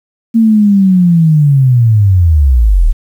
sine linear sweep, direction down, 230.2 to 33.6 Hz, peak -4 dBFS, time 0.34-2.93 s, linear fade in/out 20 ms, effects 7-bit

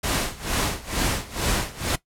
pink noise with tremolo, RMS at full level -22 dBFS, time 0.03-1.96 s, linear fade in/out 10 ms, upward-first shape sine, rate 2.2 Hz, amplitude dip 90%, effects noise-tail reverb RT60 0.1 s tail -17 dB re dry + low-pass 12000 Hz 12 dB/octave

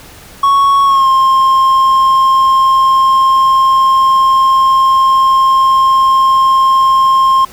triangle tone with pitch glide, 1108.7 to 1061.7 Hz, C#6 to C6, 0 to +25 cents, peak -4 dBFS, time 0.43-7.45 s, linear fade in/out 5 ms, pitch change -75 cents, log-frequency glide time 0.85-1.08 s, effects pink hiss -36 dBFS RMS until 7.52 s

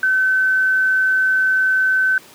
sine tone, 1527 Hz, G6, 46 cents flat, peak -13 dBFS, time 0.03-2.18 s, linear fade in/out 2 ms, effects pink hiss -43 dBFS RMS until 2.34 s + high-pass 200 Hz 12 dB/octave

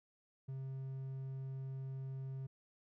triangle tone, 133.5 Hz, C3, 35 cents sharp, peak -39 dBFS, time 0.48-2.47 s, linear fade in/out 10 ms, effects none

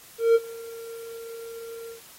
triangle tone with ADSR envelope, 459.6 Hz, A#4, 25 cents flat, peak -11 dBFS, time 0.18-2.01 s, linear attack 170 ms, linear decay 38 ms, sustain -23 dB, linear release 110 ms, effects white hiss -49 dBFS RMS until 2.18 s + AAC 48 kbps

